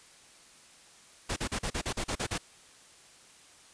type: noise bursts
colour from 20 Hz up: pink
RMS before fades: -32 dBFS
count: 10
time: 1.29-2.381 s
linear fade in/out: 10 ms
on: 74 ms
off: 39 ms
effects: white hiss -56 dBFS RMS until 3.73 s + resampled to 22050 Hz